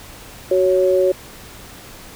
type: tone pair together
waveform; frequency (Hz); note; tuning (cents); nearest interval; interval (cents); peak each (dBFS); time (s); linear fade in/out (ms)
sine; 372.2 / 555; F#4 / C#5; +10 / +2; perfect fifth; 692; -15; 0.51-1.12; 5
effects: pink hiss -39 dBFS RMS until 2.15 s